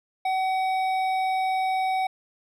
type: tone with hard clipping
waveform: triangle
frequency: 756 Hz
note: F#5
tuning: 37 cents sharp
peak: -24 dBFS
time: 0.25-2.07 s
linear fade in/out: 5 ms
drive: 13 dB
effects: none